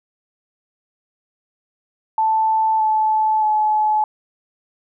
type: tone with pitch steps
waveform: sine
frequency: 880 / 867.9 / 855.9 Hz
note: A5 / A5 / A5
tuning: 0 / -24 / -48 cents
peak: -14 dBFS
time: 2.18-4.04 s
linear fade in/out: 2 ms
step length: 620 ms
effects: none